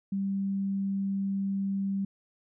sine tone, 196 Hz, G3, in tune, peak -27 dBFS, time 0.12-2.05 s, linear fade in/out 5 ms, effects none

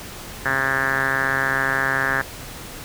5% pulse tone with low-pass filter, 134.6 Hz, C3, 49 cents sharp, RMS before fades -21 dBFS, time 0.45-2.22 s, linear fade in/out 10 ms, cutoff 1700 Hz, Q 8.2, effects pink hiss -36 dBFS RMS until 2.84 s

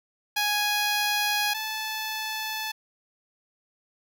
10% pulse tone pair in turn, 830.6 / 870.9 Hz, G#5 / A5, 0 / -18 cents, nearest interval minor second, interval 82 cents, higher second, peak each -15 / -21 dBFS, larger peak first, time 0.36-1.54 / 1.54-2.72 s, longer neither, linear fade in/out 10 ms, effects none

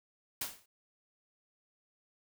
white noise with exponential decay, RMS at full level -33 dBFS, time 0.41-0.66 s, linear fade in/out 5 ms, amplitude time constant 54 ms, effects none

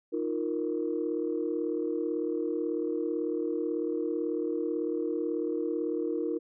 sine chord, Eb suspended second, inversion none, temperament equal, 311.1 / 349.2 / 466.2 Hz, Eb4 / F4 / Bb4, 0 / 0 / 0 cents, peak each -32 dBFS, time 0.12-6.39 s, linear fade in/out 20 ms, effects tanh soft clip ceiling -19 dBFS

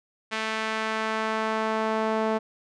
sawtooth tone with band-pass filter sweep, 219.7 Hz, A3, 2 cents flat, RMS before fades -27 dBFS, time 0.31-2.39 s, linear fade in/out 20 ms, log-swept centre 2200 to 680 Hz, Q 0.96, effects resampled to 22050 Hz

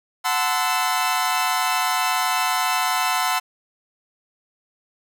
sawtooth chord, F# half-diminished seventh, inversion none, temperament equal with one note detuned, 740 / 880 / 1027.9 / 1318.5 Hz, F#5 / A5 / C6 / E6, 0 / 0 / -31 / 0 cents, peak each -21 / -23 / -20 / -22 dBFS, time 0.24-3.4 s, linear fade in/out 20 ms, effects none

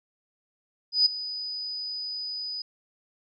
sine tone with ADSR envelope, 4976 Hz, D#8, 1 cent flat, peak -15 dBFS, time 0.92-2.62 s, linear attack 140 ms, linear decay 7 ms, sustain -16 dB, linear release 4 ms, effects none

